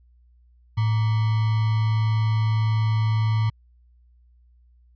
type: tone with sample-and-hold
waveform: sine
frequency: 109.8 Hz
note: A2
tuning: 3 cents flat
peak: -18 dBFS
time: 0.77-3.5 s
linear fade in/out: 10 ms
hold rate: 1050 Hz
effects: added 60 Hz sine -53 dBFS peak until 4.95 s + resampled to 11025 Hz